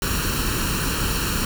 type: noise with comb filter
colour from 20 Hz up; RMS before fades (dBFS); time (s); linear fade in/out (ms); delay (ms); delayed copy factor
pink; -23; 0.02-1.45; 2; 0.71; +0.7
effects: none